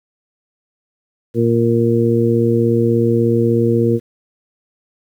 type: harmonic tone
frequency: 116.54 Hz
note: A#2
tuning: in tune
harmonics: 1 / 2 / 3 / 4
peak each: -17 / -17 / -17 / -17 dBFS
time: 1.34-4 s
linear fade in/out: 50 ms
effects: 8-bit